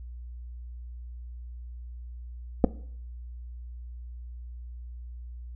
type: clicks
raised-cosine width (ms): 2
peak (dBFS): -6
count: 2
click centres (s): 2.641 / 2.645
effects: noise-tail reverb RT60 0.6 s tail -19 dB re dry + added 60 Hz sine -38 dBFS peak until 5.55 s